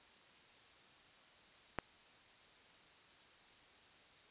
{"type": "click", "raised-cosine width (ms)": 0.5, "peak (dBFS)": -21, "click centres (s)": 1.787, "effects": ["white hiss -63 dBFS RMS until 4.3 s", "resampled to 8000 Hz"]}